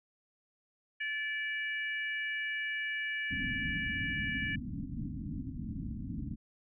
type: harmonic tone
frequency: 580 Hz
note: D5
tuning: 22 cents flat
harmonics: 3 / 4 / 5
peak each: -35 / -38 / -43 dBFS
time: 1-4.56 s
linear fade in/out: 10 ms
type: low-pass noise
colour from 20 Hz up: white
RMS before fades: -39 dBFS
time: 3.3-6.36 s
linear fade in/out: 20 ms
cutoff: 290 Hz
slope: 96 dB/octave
effects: none